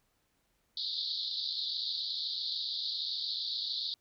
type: band-pass noise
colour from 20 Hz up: pink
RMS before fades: -36 dBFS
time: 0.77-3.94 s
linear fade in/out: 2 ms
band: 3600 to 4700 Hz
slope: 96 dB/octave
effects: pink hiss -75 dBFS RMS until 4 s